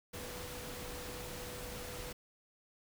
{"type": "tone in noise", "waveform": "sine", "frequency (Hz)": 493.6, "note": "B4", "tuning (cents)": -1, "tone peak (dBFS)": -49, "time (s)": [0.13, 2.13], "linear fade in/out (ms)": 10, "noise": "pink", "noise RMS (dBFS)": -45, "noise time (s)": [0.13, 2.13], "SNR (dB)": -7, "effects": []}